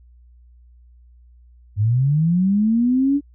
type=linear sweep; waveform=sine; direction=up; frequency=98 to 290 Hz; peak=-14 dBFS; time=1.76-3.21 s; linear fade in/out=50 ms; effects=added 60 Hz sine -46 dBFS peak until 3.34 s